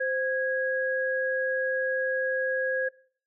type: tone pair together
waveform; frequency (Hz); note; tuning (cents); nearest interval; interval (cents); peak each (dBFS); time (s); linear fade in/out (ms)
sine; 521 / 1652; C5 / G#6; -7 / -10; octave + minor sixth; 1997; -28; 0-2.89; 10
effects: noise-tail reverb RT60 0.5 s tail -21 dB re dry